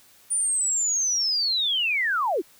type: linear sweep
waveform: sine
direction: down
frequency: 9397 to 277.2 Hz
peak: -21 dBFS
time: 0.3-2.42 s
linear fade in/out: 20 ms
effects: white hiss -55 dBFS RMS until 2.59 s